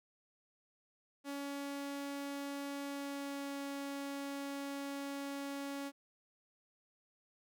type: tone with pitch glide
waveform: sawtooth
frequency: 281.3 to 279.5 Hz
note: C#4 to C#4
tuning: +26 to +14 cents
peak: -36 dBFS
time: 1.24-5.92 s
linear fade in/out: 50 ms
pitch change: -12 cents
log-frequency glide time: 2.84-3.62 s
effects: none